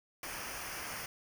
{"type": "noise with comb filter", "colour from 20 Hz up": "pink", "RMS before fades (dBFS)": -42, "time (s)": [0.23, 1.06], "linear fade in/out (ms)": 2, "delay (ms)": 0.26, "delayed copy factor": -0.7, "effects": []}